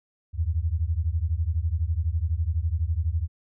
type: beating tone pair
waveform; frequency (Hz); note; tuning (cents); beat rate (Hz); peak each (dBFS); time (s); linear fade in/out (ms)
sine; 76.6 / 88.6; D#2 / F2; -27 / +25; 12; -25 / -26; 0.33-3.28; 50
effects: none